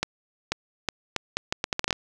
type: accelerating click train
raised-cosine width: 0.2 ms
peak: -7 dBFS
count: 13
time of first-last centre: 0.03-1.928 s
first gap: 490 ms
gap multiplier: 0.75
effects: none